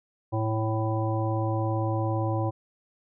harmonic tone, 110.3 Hz, A2, 5 cents sharp, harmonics 1 / 3 / 5 / 7 / 9, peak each -26 / -31 / -33 / -34 / -36 dBFS, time 0.32-2.51 s, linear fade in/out 20 ms, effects none

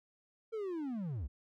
triangle linear sweep, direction down, 459.4 to 53.4 Hz, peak -34 dBFS, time 0.52-1.28 s, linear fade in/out 20 ms, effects none

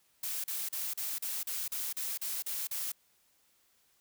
blue noise bursts, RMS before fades -36 dBFS, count 11, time 0.23-2.92 s, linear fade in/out 5 ms, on 210 ms, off 38 ms, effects white hiss -70 dBFS RMS until 4 s

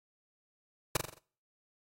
pink noise with echo, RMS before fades -27 dBFS, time 0.95-0.97 s, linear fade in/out 5 ms, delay 43 ms, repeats 5, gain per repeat -6 dB, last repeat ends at 1.185 s, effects noise-tail reverb RT60 0.5 s tail -25 dB re dry + AAC 48 kbps

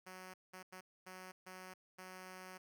5% pulse tone bursts at uneven times, 185.4 Hz, F#3, 4 cents sharp, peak -39 dBFS, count 6, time 0.06-0.34 / 0.53-0.63 / 0.72-0.81 / 1.06-1.32 / 1.46-1.74 / 1.98-2.58 s, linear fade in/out 10 ms, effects none

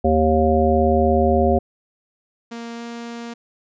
harmonic tone, 78.3 Hz, D#2, 11 cents sharp, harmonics 1 / 3 / 5 / 7 / 9, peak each -20 / -20 / -20 / -20 / -20 dBFS, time 0.04-1.59 s, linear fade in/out 10 ms
sawtooth tone with pitch glide, 233.1 to 234.6 Hz, A#3 to A#3, 0 to +11 cents, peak -26 dBFS, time 2.51-3.34 s, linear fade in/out 10 ms, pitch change +11 cents, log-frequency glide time 2.75-2.82 s
effects resampled to 16000 Hz

